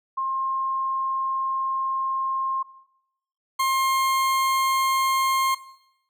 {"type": "tone pair in turn", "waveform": ["sine", "40% pulse"], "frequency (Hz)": [1064, 1064], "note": ["C6", "C6"], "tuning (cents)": [29, 29], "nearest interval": "unison", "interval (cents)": 0, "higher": "neither", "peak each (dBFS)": [-23, -19], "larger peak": "second", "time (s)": [[0.17, 2.63], [3.59, 5.55]], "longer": "first", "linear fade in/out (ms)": 10, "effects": ["noise-tail reverb RT60 0.8 s tail -17 dB re dry"]}